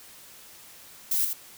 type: noise with echo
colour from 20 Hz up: violet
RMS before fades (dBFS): -25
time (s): 1.11-1.25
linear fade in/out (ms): 5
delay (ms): 83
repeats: 1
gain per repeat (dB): -5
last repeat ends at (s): 1.333
effects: white hiss -49 dBFS RMS until 1.57 s